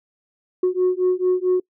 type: beating tone pair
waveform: sine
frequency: 363.7 / 368.2 Hz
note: F#4 / F#4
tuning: -30 / -8 cents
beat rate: 4.5 Hz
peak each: -18 dBFS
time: 0.63-1.6 s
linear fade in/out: 5 ms
effects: noise-tail reverb RT60 0.1 s tail -25 dB re dry + tanh soft clip ceiling -12 dBFS